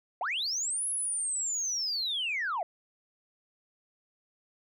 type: linear two-way sweep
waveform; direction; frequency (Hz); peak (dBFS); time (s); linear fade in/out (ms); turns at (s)
sine; up then down; 622.3 to 10770 to 622.3; -28; 0.21-2.63; 2; 0.88
effects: tanh soft clip ceiling -25 dBFS